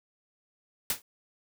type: noise with exponential decay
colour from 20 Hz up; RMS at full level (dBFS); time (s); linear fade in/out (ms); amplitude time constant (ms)
white; -24; 0.9-1.02; 2; 26
effects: none